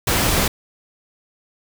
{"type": "noise", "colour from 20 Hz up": "pink", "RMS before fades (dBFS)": -18, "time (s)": [0.07, 0.48], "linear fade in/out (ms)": 5, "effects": []}